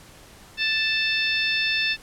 harmonic tone with a mistuned harmonic, 880 Hz, A5, in tune, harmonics 2 / 3 / 4 / 5 / 6, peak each -27 / -24 / -27 / -32 / -32 dBFS, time 0.57-1.97 s, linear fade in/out 50 ms, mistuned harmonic 4, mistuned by +31 cents, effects pink hiss -48 dBFS RMS until 2.02 s + low-pass 12000 Hz 12 dB/octave

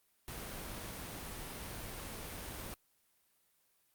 pink noise, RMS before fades -44 dBFS, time 0.28-2.74 s, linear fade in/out 0 ms, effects white hiss -74 dBFS RMS until 3.94 s + Opus 32 kbps

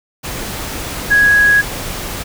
sine tone in noise, 1661.2 Hz, G#6, in tune, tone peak -7 dBFS, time 1.1-1.62 s, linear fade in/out 20 ms, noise pink, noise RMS -24 dBFS, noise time 0.23-2.24 s, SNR +14 dB, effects none

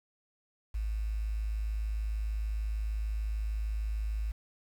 sine tone with quantisation, 53.3 Hz, G#1, 46 cents sharp, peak -30 dBFS, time 0.74-4.32 s, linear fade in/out 10 ms, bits 9, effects none

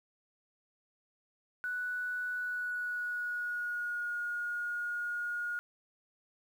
sine tone with pitch glide, 1480 to 1434.5 Hz, F#6 to F6, 0 to +46 cents, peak -33 dBFS, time 1.64-5.59 s, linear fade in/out 0 ms, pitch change -54 cents, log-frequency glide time 2.33-4.17 s, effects 10-bit

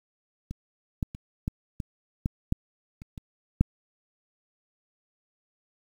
clicks, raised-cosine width 5 ms, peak -22 / -14 / -27 / -15 / -19 / -13 / -11 / -30 / -26 / -6 dBFS, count 10, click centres 0.51 / 1.028 / 1.149 / 1.479 / 1.802 / 2.259 / 2.524 / 3.019 / 3.178 / 3.61 s, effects 8-bit

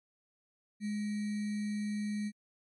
sine tone with sample-and-hold, 208.6 Hz, G#3, 8 cents sharp, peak -32 dBFS, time 0.8-2.32 s, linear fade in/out 50 ms, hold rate 2100 Hz, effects MP3 48 kbps

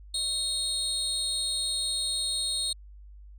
sine tone cluster, 3752 / 4242 / 8600 Hz, A#7 / C8 / C9, +11 / +23 / +47 cents, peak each -30 dBFS, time 0.14-2.73 s, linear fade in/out 5 ms, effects tanh soft clip ceiling -22 dBFS + added 50 Hz sine -45 dBFS peak until 3.38 s

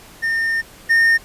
triangle tone pair in turn, 1817 / 1828.6 Hz, A#6 / A#6, -45 / -34 cents, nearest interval unison, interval 11 cents, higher second, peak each -15 / -9 dBFS, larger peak second, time 0.22-0.62 / 0.89-1.18 s, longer first, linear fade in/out 20 ms, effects pink hiss -43 dBFS RMS until 1.24 s + resampled to 32000 Hz

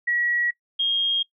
sine tone pair in turn, 1920 / 3241 Hz, B6 / G#7, -49 / -43 cents, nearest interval major sixth, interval 906 cents, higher second, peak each -20 / -19 dBFS, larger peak second, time 0.07-0.51 / 0.79-1.23 s, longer neither, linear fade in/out 10 ms, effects noise-tail reverb RT60 0.1 s tail -21 dB re dry

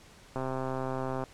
click train, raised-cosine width 1 ms, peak -20 dBFS, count 116, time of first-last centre 0.36-1.238 s, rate 131 Hz, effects pink hiss -55 dBFS RMS until 1.33 s + low-pass 9000 Hz 12 dB/octave

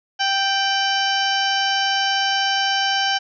harmonic tone with a mistuned harmonic, 784 Hz, G5, in tune, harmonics 1 / 2 / 3 / 4 / 5 / 6 / 7 / 8, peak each -22 / -23 / -32 / -23 / -34 / -30 / -27 / -37 dBFS, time 0.19-3.19 s, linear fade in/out 20 ms, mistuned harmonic 4, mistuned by -54 cents, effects none

